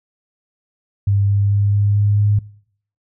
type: tone with pitch steps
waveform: sine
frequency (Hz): 100 / 100.7 / 101.4 / 102.1 / 102.81 / 103.53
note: G2 / G2 / G#2 / G#2 / G#2 / G#2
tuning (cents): +35 / +47 / -41 / -29 / -17 / -5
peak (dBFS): -12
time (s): 1.07-2.39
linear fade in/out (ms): 5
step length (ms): 220
effects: noise-tail reverb RT60 0.6 s tail -22 dB re dry